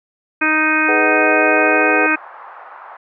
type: harmonic tone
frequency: 311.1 Hz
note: D#4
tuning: in tune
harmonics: 1 / 2 / 3 / 4 / 5 / 6 / 7 / 8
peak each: -20 / -28 / -25 / -22 / -17 / -25 / -24 / -18 dBFS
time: 0.41-2.16 s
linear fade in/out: 10 ms
type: chord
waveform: sine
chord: G# minor seventh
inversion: none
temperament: just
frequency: 415.3 / 498.4 / 623 / 747.5 Hz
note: G#4 / B4 / D#5 / F#5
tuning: 0 / +16 / +2 / +17 cents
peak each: -21 dBFS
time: 0.88-2.07 s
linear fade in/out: 10 ms
type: band-pass noise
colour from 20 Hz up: pink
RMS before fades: -37 dBFS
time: 1.56-2.97 s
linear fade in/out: 5 ms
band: 780 to 1400 Hz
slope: 24 dB/octave
effects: none